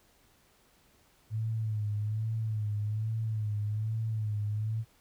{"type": "tone with vibrato", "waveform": "sine", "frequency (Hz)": 108, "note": "A2", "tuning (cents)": -32, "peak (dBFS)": -29, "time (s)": [1.3, 4.85], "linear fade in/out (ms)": 50, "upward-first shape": "sine", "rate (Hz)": 1.2, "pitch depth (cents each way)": 62, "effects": ["pink hiss -65 dBFS RMS until 5 s"]}